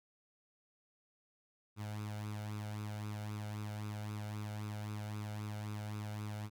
sawtooth tone with flanger, 105.3 Hz, G#2, 24 cents sharp, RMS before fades -42 dBFS, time 1.76-6.5 s, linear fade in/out 50 ms, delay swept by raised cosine 0.79 to 1.4 ms, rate 3.8 Hz, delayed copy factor +0.65, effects none

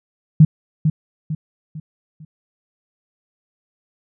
sine tone with echo, 155.56 Hz, D#3, in tune, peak -4 dBFS, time 0.4-0.45 s, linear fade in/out 5 ms, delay 450 ms, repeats 4, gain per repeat -8 dB, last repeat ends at 2.25 s, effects none

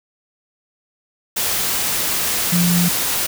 sine tone in noise, 174.61 Hz, F3, in tune, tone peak -14 dBFS, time 2.52-2.89 s, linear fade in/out 10 ms, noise white, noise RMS -20 dBFS, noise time 1.36-3.27 s, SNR +3 dB, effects none

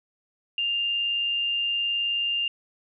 sine tone with amplitude modulation, 2800 Hz, F7, 4 cents sharp, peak -22 dBFS, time 0.58-2.48 s, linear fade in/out 2 ms, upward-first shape sine, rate 119 Hz, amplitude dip 25%, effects none

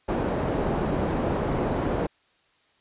white low-pass noise, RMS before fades -26 dBFS, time 0.08-2.07 s, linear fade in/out 10 ms, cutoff 550 Hz, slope 12 dB/octave, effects white hiss -64 dBFS RMS until 2.8 s + resampled to 8000 Hz

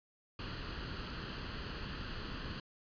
pink noise with comb filter, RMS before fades -42 dBFS, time 0.39-2.6 s, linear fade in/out 2 ms, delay 0.68 ms, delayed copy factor +0.55, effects resampled to 11025 Hz

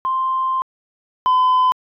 sine tone pair in turn, 1046.5 / 1015.5 Hz, C6 / B5, 0 / +48 cents, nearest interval minor second, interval 52 cents, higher first, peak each -16 / -9 dBFS, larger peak second, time 0.05-0.62 / 1.26-1.72 s, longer first, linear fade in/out 0 ms, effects tanh soft clip ceiling -11 dBFS

